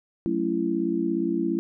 sine chord, F# minor seventh, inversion none, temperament equal with one note detuned, 185 / 220 / 277.2 / 334.4 Hz, F#3 / A3 / C#4 / E4, 0 / 0 / 0 / +25 cents, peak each -31 / -30 / -29 / -25 dBFS, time 0.26-1.59 s, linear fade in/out 0 ms, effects none

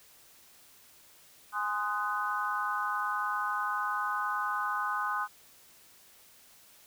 sine chord, Ab dominant seventh, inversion none, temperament just, 830.6 / 1038.3 / 1245.9 / 1495.1 Hz, Ab5 / C6 / Eb6 / Gb6, 0 / -14 / +2 / +18 cents, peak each -37 / -35 / -33 / -35 dBFS, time 1.52-5.28 s, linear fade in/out 50 ms, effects white hiss -58 dBFS RMS until 6.86 s

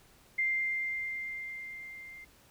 sine tone with level ramp, 2097 Hz, C7, 3 cents sharp, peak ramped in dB -26 to -46 dBFS, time 0.38-2.25 s, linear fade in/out 10 ms, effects pink hiss -61 dBFS RMS until 2.5 s

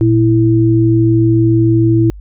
sine tone pair together, 116.53 / 329.6 Hz, A#2 / E4, 0 / 0 cents, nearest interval octave + tritone, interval 1800 cents, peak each -10 dBFS, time 0.01-2.1 s, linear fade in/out 0 ms, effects added 50 Hz sine -29 dBFS peak until 2.2 s

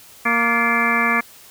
harmonic tone with a mistuned harmonic, 233.1 Hz, A#3, in tune, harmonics 1 / 2 / 3 / 4 / 5 / 6 / 7 / 9 / 10, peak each -24 / -30 / -28 / -29 / -21 / -28 / -22 / -22 / -23 dBFS, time 0.25-1.21 s, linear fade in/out 10 ms, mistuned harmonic 7, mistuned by +87 cents, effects white hiss -45 dBFS RMS until 1.5 s

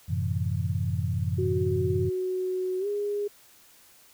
sine chord, F# half-diminished seventh, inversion none, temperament equal, 92.5 / 110 / 130.81 / 164.81 Hz, F#2 / A2 / C3 / E3, 0 / 0 / 0 / 0 cents, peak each -28 / -31 / -32 / -33 dBFS, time 0.08-2.1 s, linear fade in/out 20 ms
sine tone with pitch glide, 370 to 410.5 Hz, F#4 to G#4, 0 to -20 cents, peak -26 dBFS, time 1.38-3.28 s, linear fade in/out 10 ms, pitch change +180 cents, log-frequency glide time 2.79-2.87 s
effects white hiss -56 dBFS RMS until 4.13 s

